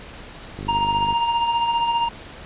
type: click train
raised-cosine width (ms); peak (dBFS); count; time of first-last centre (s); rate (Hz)
3; -19; 28; 0.59-1.127; 50.3
type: tone with tremolo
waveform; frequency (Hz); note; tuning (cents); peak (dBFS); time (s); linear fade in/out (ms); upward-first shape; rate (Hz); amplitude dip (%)
square; 935; A#5; +5; -17; 0.68-2.09; 10; sine; 15; 45
effects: pink hiss -39 dBFS RMS until 2.45 s + resampled to 8000 Hz